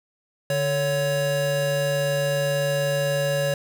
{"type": "tone pair together", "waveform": "square", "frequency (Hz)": [146.4, 559.5], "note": ["D3", "C#5"], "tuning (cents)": [-5, 16], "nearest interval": "octave + major seventh", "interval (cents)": 2321, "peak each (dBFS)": [-27, -23], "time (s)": [0.5, 3.54], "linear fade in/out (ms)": 2, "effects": []}